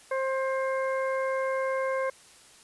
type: harmonic tone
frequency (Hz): 530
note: C5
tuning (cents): +22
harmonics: 1 / 2 / 3 / 4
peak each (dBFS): -27 / -33 / -37 / -39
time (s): 0.11-2.1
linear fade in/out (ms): 5
effects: white hiss -54 dBFS RMS until 2.63 s + resampled to 24000 Hz